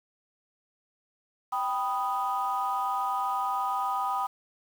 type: chord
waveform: sine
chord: G augmented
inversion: none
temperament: equal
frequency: 784 / 987.8 / 1244.5 Hz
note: G5 / B5 / D#6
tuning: 0 / 0 / 0 cents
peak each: -30 dBFS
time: 1.52-4.27 s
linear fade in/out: 10 ms
effects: tanh soft clip ceiling -19 dBFS + 8-bit